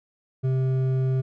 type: tone with hard clipping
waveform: triangle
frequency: 130.9 Hz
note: C3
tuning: 1 cent sharp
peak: -22 dBFS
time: 0.43-1.22 s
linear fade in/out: 20 ms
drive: 11 dB
effects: none